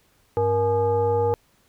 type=tone with frequency modulation; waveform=sine; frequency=472.5 Hz; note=A#4; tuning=23 cents sharp; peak=-18 dBFS; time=0.37-1.34 s; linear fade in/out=0 ms; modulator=373 Hz; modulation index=0.89; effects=pink hiss -62 dBFS RMS until 1.68 s